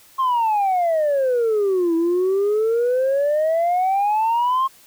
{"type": "exponential two-way sweep", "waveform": "sine", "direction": "down then up", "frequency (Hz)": [1078, 326.8, 1078], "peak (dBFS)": -14, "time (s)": [0.18, 4.68], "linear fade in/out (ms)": 20, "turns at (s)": 1.95, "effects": ["tanh soft clip ceiling -14 dBFS", "white hiss -50 dBFS RMS until 4.86 s"]}